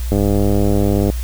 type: click train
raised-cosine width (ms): 2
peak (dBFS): -4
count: 100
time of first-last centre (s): 0.12-1.1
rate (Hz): 101
effects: added 60 Hz sine -19 dBFS peak until 1.23 s + white hiss -36 dBFS RMS until 1.23 s